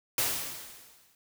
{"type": "noise with exponential decay", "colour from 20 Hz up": "white", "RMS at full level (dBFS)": -26, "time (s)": [0.18, 1.15], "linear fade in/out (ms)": 2, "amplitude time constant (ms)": 210, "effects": []}